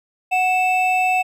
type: tone pair together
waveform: triangle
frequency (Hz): 740 / 2637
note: F#5 / E7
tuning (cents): 0 / 0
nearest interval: octave + minor seventh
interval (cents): 2200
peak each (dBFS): -15 / -18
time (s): 0.31-1.23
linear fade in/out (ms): 20
effects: none